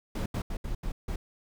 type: noise bursts at uneven times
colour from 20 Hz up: brown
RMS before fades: -32 dBFS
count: 6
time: 0.15-0.26 / 0.34-0.42 / 0.5-0.57 / 0.64-0.75 / 0.83-0.92 / 1.08-1.16 s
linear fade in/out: 5 ms
effects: none